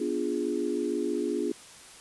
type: chord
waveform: sine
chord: B diminished seventh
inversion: none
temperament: equal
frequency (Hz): 246.9 / 293.7 / 349.2 / 415.3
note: B3 / D4 / F4 / Ab4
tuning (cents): 0 / 0 / 0 / 0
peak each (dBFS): -34 / -32 / -31 / -32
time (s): 0-1.52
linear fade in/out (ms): 5
effects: white hiss -49 dBFS RMS until 2 s + resampled to 24000 Hz